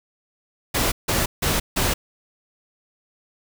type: noise bursts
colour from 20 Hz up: pink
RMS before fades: -21 dBFS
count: 4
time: 0.74-1.94 s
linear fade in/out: 10 ms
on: 180 ms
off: 160 ms
effects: none